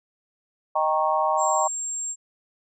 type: chord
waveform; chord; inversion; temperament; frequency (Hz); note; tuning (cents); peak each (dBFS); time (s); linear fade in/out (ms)
sine; Eb dominant seventh; none; equal with one note detuned; 622.3 / 784 / 932.3 / 1097.3; Eb5 / G5 / Bb5 / Db6; 0 / 0 / 0 / -18; -25; 0.75-1.68; 10
type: tone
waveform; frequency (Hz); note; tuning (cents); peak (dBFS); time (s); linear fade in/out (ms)
sine; 7459; A#8; 0; -27; 1.37-2.16; 50
effects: none